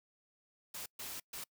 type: noise bursts at uneven times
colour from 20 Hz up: white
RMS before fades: -44 dBFS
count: 3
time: 0.74-0.86 / 0.99-1.2 / 1.33-1.44 s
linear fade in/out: 5 ms
effects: noise-tail reverb RT60 0.1 s tail -26 dB re dry